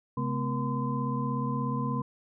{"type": "tone cluster", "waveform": "sine", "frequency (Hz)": [135.7, 215.6, 252.3, 475.3, 1023], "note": ["C#3", "A3", "B3", "A#4", "C6"], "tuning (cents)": [-36, -35, 37, 34, -39], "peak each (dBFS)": [-31, -34, -34, -40, -34], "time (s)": [0.17, 2.02], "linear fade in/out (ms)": 5, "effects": []}